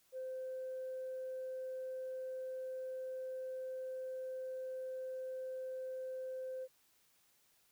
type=tone; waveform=sine; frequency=518 Hz; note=C5; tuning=17 cents flat; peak=-39 dBFS; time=0.12-6.68 s; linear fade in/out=50 ms; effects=tanh soft clip ceiling -37 dBFS + white hiss -72 dBFS RMS until 7.71 s